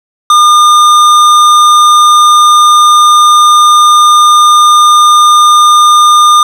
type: tone with hard clipping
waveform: sine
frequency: 1210 Hz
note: D#6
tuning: 49 cents flat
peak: -3 dBFS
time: 0.3-6.43 s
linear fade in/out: 2 ms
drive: 13 dB
effects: none